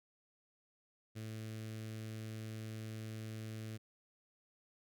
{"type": "tone with notch filter", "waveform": "sawtooth", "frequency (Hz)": 110, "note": "A2", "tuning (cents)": 0, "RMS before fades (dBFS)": -45, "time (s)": [1.15, 3.78], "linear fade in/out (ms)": 20, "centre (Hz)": 910, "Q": 0.82, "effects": []}